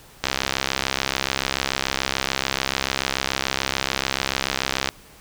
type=click train; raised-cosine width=0.2 ms; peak=-3 dBFS; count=312; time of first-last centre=0.24-4.889 s; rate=66.9 Hz; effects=pink hiss -48 dBFS RMS until 5.2 s